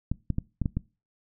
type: clicks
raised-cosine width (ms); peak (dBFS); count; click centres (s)
5; -14; 6; 0.116 / 0.303 / 0.384 / 0.617 / 0.658 / 0.77
effects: noise-tail reverb RT60 0.3 s tail -22 dB re dry